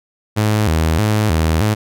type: tone with vibrato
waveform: sawtooth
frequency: 92.5 Hz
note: F#2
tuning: in tune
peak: -9 dBFS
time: 0.36-1.75 s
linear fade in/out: 20 ms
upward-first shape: square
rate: 1.6 Hz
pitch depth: 250 cents each way
effects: none